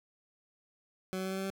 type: tone with pitch steps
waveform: 20% pulse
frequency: 187.1 / 188.4 / 189.71 / 191.03 / 192.36 / 193.7 Hz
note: F#3 / F#3 / F#3 / G3 / G3 / G3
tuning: +20 / +32 / +44 / -44 / -32 / -20 cents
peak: -29 dBFS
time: 1.13-1.502 s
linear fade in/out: 0 ms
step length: 62 ms
effects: none